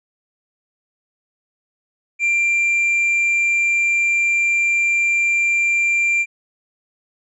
triangle tone, 2372 Hz, D7, 17 cents sharp, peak -13 dBFS, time 2.19-6.26 s, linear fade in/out 50 ms, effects resampled to 24000 Hz

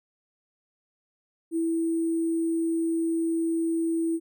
sine tone with sample-and-hold, 329.6 Hz, E4, in tune, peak -23 dBFS, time 1.51-4.2 s, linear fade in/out 50 ms, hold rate 8820 Hz, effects none

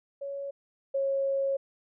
sine tone pair in turn, 558 / 546.8 Hz, C#5 / C#5, +11 / -24 cents, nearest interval unison, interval 35 cents, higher first, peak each -33 / -25 dBFS, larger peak second, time 0.21-0.51 / 0.94-1.57 s, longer second, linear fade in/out 10 ms, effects none

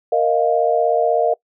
sine chord, Bb suspended fourth, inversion none, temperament equal, 466.2 / 622.3 / 698.5 Hz, Bb4 / Eb5 / F5, 0 / 0 / 0 cents, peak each -18 dBFS, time 0.12-1.34 s, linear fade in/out 5 ms, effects noise-tail reverb RT60 0.1 s tail -23 dB re dry

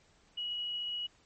sine tone, 2914 Hz, F#7, 27 cents flat, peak -34 dBFS, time 0.37-1.07 s, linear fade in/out 10 ms, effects pink hiss -66 dBFS RMS until 1.25 s + MP3 32 kbps

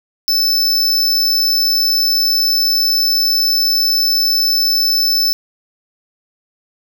square tone, 5274 Hz, E8, in tune, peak -12 dBFS, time 0.28-5.33 s, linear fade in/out 0 ms, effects 8-bit

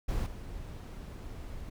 brown noise with level steps, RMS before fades -32 / -42 dBFS, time 0.08-1.7 s, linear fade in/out 10 ms, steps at 0.26 s, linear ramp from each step 5 ms, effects none

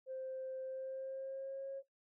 sine tone with pitch glide, 523.3 to 543.6 Hz, C5 to C#5, 0 to -34 cents, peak -40 dBFS, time 0.06-1.83 s, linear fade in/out 50 ms, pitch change +66 cents, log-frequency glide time 0.63-1.69 s, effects noise-tail reverb RT60 0.2 s tail -26 dB re dry + tanh soft clip ceiling -36 dBFS

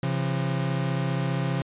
40% pulse tone pair together, 134.7 / 169.71 Hz, C#3 / F3, -49 / -49 cents, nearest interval major third, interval 400 cents, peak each -25 / -28 dBFS, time 0.03-1.62 s, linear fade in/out 2 ms, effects resampled to 8000 Hz

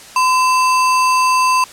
sine tone with sample-and-hold, 1019 Hz, C6, 46 cents flat, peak -10 dBFS, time 0.16-1.64 s, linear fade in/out 2 ms, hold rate 3675 Hz, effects white hiss -37 dBFS RMS until 1.72 s + low-pass 9000 Hz 12 dB/octave

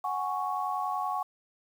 sine chord, F# suspended second, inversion none, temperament equal, 740 / 830.6 / 1108.7 Hz, F#5 / G#5 / C#6, 0 / 0 / 0 cents, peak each -33 / -34 / -32 dBFS, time 0.04-1.23 s, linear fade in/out 5 ms, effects 9-bit

